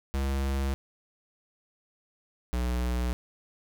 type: tone pair in turn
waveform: square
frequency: 68 / 61.09 Hz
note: C#2 / B1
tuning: -33 / -18 cents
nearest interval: major second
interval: 185 cents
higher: first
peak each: -27 dBFS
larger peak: neither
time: 0.14-0.74 / 2.53-3.13 s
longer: neither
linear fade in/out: 0 ms
effects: none